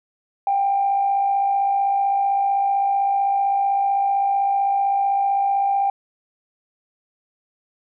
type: tone pair together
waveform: sine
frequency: 737 / 792.7 Hz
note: F#5 / G5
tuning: -7 / +19 cents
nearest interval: minor second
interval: 126 cents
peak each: -28 / -16 dBFS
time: 0.47-5.9 s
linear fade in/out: 2 ms
effects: tanh soft clip ceiling -11 dBFS